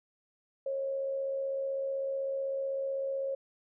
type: tone with amplitude modulation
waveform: sine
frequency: 543 Hz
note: C#5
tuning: 36 cents flat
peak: -29 dBFS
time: 0.66-3.35 s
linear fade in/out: 5 ms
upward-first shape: sine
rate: 75.9 Hz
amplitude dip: 35%
effects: none